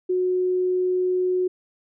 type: tone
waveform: sine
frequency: 365.9 Hz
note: F#4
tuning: 19 cents flat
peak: -19 dBFS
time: 0.09-1.48 s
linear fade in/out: 10 ms
effects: none